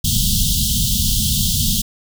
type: band-stop noise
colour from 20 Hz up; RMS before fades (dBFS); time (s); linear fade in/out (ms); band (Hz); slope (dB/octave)
pink; -17; 0.04-1.82; 10; 230 to 3000; 96
effects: none